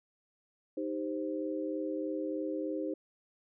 sine chord, C minor, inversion first, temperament equal with one note detuned, 311.1 / 394.3 / 523.3 Hz, Eb4 / G4 / C5, 0 / +10 / 0 cents, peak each -35 / -39 / -38 dBFS, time 0.77-2.94 s, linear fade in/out 5 ms, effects none

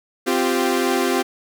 sawtooth chord, C suspended fourth, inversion none, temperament equal with one note detuned, 260.1 / 349.2 / 392 Hz, C4 / F4 / G4, -10 / 0 / 0 cents, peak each -18 dBFS, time 0.26-1.23 s, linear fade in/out 20 ms, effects none

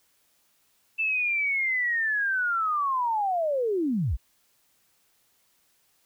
sine linear sweep, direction down, 2659 to 40 Hz, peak -23 dBFS, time 0.98-4.17 s, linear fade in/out 20 ms, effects white hiss -67 dBFS RMS until 6.05 s

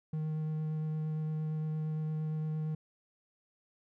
triangle tone with vibrato, 155.56 Hz, D#3, in tune, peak -30 dBFS, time 0.13-2.75 s, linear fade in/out 5 ms, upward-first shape sine, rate 8.7 Hz, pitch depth 9 cents each way, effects none

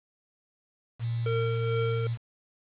sine tone, 116.54 Hz, A#2, in tune, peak -27 dBFS, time 0.99-2.18 s, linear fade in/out 50 ms
square tone with tremolo, 457 Hz, A#4, 34 cents flat, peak -27 dBFS, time 1.26-2.07 s, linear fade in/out 2 ms, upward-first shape triangle, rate 2.3 Hz, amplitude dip 50%
effects resampled to 8000 Hz + 8-bit

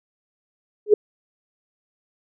sine tone with exponential growth, 419.8 Hz, G#4, 19 cents sharp, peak -5 dBFS, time 0.86-0.94 s, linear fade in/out 5 ms, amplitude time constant 17 ms, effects none

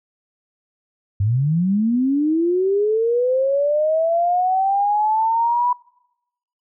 sine linear sweep, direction up, 94.6 to 987.8 Hz, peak -15 dBFS, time 1.2-5.73 s, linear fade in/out 5 ms, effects noise-tail reverb RT60 0.9 s tail -25 dB re dry

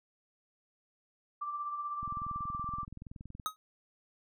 sine tone with tremolo, 1174.7 Hz, D6, in tune, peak -33 dBFS, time 1.41-2.85 s, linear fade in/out 10 ms, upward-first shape sine, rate 16 Hz, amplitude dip 45%
click train, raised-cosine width 5 ms, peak -33 dBFS, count 30, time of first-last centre 2.03-3.398 s, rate 21.2 Hz
square tone with exponential decay, 1265 Hz, D#6, 28 cents sharp, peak -28 dBFS, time 3.46-3.56 s, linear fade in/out 0 ms, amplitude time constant 20 ms
effects none

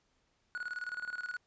triangle tone with tremolo, 1462 Hz, F#6, 21 cents flat, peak -33 dBFS, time 0.55-1.37 s, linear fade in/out 0 ms, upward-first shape square, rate 19 Hz, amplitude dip 75%, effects pink hiss -75 dBFS RMS until 1.46 s + resampled to 16000 Hz

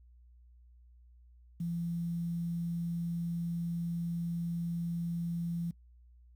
sine tone with quantisation, 170 Hz, F3, 46 cents flat, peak -32 dBFS, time 1.6-5.71 s, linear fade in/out 5 ms, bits 10, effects noise-tail reverb RT60 0.1 s tail -23 dB re dry + added 60 Hz sine -56 dBFS peak until 6.35 s

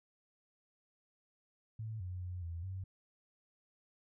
sine tone with pitch steps, 110.2 / 90.8 / 90.2 / 84.3 / 94.4 Hz, A2 / F#2 / F#2 / E2 / F#2, +3 / -32 / -44 / +39 / +35 cents, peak -39 dBFS, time 1.79-2.84 s, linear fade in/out 5 ms, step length 210 ms, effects none

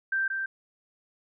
sine tone with echo, 1568 Hz, G6, in tune, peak -24 dBFS, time 0.12-0.28 s, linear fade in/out 5 ms, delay 180 ms, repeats 1, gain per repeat -4 dB, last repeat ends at 0.46 s, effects none

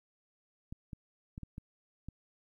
clicks, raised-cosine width 5 ms, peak -30 dBFS, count 6, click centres 0.725 / 0.932 / 1.379 / 1.433 / 1.581 / 2.086 s, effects 12-bit

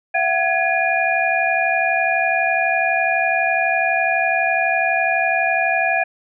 sine tone cluster, 676 / 748 / 1674 / 2427 Hz, E5 / F#5 / G#6 / D#7, +43 / +19 / +13 / -44 cents, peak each -21 dBFS, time 0.14-6.04 s, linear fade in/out 10 ms, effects none

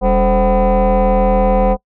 sine tone with frequency modulation, 280 Hz, C#4, 18 cents sharp, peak -7 dBFS, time 0.01-1.77 s, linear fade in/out 50 ms, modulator 239 Hz, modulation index 2.2, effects noise-tail reverb RT60 0.1 s tail -24 dB re dry + tanh soft clip ceiling -8 dBFS

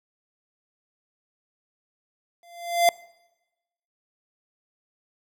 square tone with exponential growth, 690 Hz, F5, 21 cents flat, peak -14 dBFS, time 2.43-2.89 s, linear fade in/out 1 ms, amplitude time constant 100 ms, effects noise-tail reverb RT60 1.0 s tail -23 dB re dry

